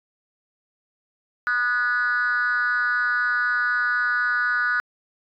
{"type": "tone with frequency modulation", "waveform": "sine", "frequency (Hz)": 1468, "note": "F#6", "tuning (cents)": -14, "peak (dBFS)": -18, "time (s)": [1.47, 4.8], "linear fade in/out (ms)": 0, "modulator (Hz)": 240, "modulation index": 0.79, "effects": ["tanh soft clip ceiling -16 dBFS"]}